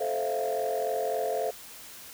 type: chord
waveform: sine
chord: F major seventh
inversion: first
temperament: just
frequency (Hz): 436.5 / 523.8 / 654.8 / 698.5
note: A4 / C5 / E5 / F5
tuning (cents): -14 / +2 / -12 / 0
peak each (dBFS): -31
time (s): 0-1.51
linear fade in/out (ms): 10
effects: tanh soft clip ceiling -21 dBFS + white hiss -46 dBFS RMS until 2.13 s